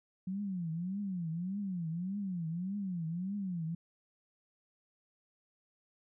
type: tone with vibrato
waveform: sine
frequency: 181.2 Hz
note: F#3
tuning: 36 cents flat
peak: -34 dBFS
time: 0.27-3.75 s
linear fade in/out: 5 ms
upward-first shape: triangle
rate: 1.7 Hz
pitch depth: 240 cents each way
effects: none